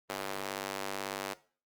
square tone with high-pass filter, 49.1 Hz, G1, 4 cents sharp, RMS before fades -38 dBFS, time 0.09-1.34 s, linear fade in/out 10 ms, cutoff 500 Hz, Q 0.79, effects noise-tail reverb RT60 0.4 s tail -18 dB re dry + Opus 24 kbps

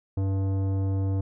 sine tone with tanh clipping, 96.8 Hz, G2, 21 cents flat, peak -25 dBFS, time 0.17-1.21 s, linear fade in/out 5 ms, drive 14 dB, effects none

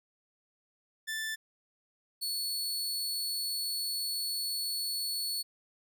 sawtooth tone pair in turn, 1762 / 4414 Hz, A6 / C#8, +2 / -8 cents, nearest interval octave + major third, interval 1590 cents, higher second, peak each -30 / -29 dBFS, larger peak second, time 1.07-1.36 / 2.21-5.43 s, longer second, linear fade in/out 20 ms, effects none

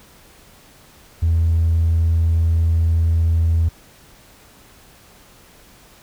triangle tone, 82.41 Hz, E2, in tune, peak -10 dBFS, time 1.22-3.69 s, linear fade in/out 10 ms, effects tanh soft clip ceiling -10 dBFS + pink hiss -48 dBFS RMS until 6.02 s

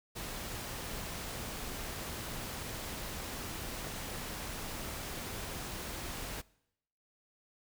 pink noise, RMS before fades -41 dBFS, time 0.15-6.42 s, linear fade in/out 20 ms, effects noise-tail reverb RT60 0.8 s tail -23 dB re dry

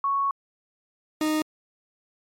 sine / 40% pulse tone pair in turn, 1108.7 / 309.1 Hz, C#6 / D#4, 0 / -11 cents, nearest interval octave + minor seventh, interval 2211 cents, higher first, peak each -21 dBFS, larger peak neither, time 0.04-0.31 / 1.21-1.42 s, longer first, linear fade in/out 2 ms, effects MP3 64 kbps

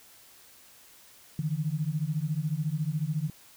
sine beating tone pair, 146.83 / 160.83 Hz, D3 / E3, 0 / -42 cents, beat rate 14 Hz, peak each -30 / -30 dBFS, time 1.39-3.3 s, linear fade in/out 2 ms, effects white hiss -55 dBFS RMS until 3.56 s

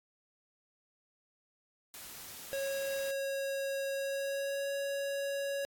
white noise, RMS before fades -47 dBFS, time 1.94-3.11 s, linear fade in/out 0 ms
square tone with pitch glide, 548 to 557.3 Hz, C#5 to C#5, -20 to +9 cents, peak -34 dBFS, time 2.53-5.65 s, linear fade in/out 0 ms, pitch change +29 cents, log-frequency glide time 3.93-4.72 s
effects AAC 64 kbps

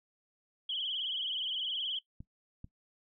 sine tone with vibrato, 3136 Hz, G7, in tune, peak -32 dBFS, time 0.69-1.99 s, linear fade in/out 5 ms, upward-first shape triangle, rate 19 Hz, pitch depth 120 cents each way
clicks, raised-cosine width 5 ms, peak -33 dBFS, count 2, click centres 2.205 / 2.644 s
effects noise-tail reverb RT60 0.1 s tail -19 dB re dry

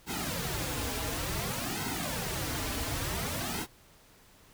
pink noise with flanger, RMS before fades -34 dBFS, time 0.06-3.67 s, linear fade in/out 50 ms, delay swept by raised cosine 1.7 to 5.6 ms, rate 0.56 Hz, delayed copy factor -1, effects pink hiss -59 dBFS RMS until 4.53 s

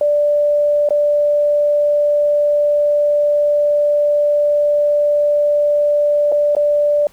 sine tone with dropouts, 587.3 Hz, D5, in tune, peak -11 dBFS, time 0.01-7.07 s, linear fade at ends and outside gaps 2 ms, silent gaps 0.889-0.906 / 6.318-6.322 / 6.551-6.566 s, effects pink hiss -50 dBFS RMS until 7.12 s

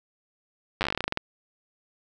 slowing click train, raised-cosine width 0.3 ms, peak -10 dBFS, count 16, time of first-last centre 0.81-1.174 s, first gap 9 ms, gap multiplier 1.13, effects none

